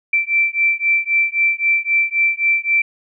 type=beating tone pair; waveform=sine; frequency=2338 / 2341.8 Hz; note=D7 / D7; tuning=-8 / -6 cents; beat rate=3.8 Hz; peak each=-17 dBFS; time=0.13-2.82 s; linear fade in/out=5 ms; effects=none